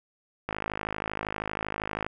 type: click train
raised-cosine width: 0.5 ms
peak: -15 dBFS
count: 84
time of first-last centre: 0.49-2.065 s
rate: 52.7 Hz
effects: none